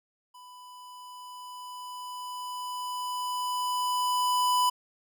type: tone with level ramp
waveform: square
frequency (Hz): 995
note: B5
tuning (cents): +13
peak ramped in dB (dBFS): -48 to -22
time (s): 0.34-4.7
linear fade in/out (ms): 10
effects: none